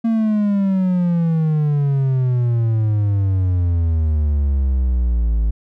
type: exponential sweep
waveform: triangle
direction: down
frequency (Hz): 230 to 53.2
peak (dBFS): -12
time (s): 0.04-5.51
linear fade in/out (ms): 10
effects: none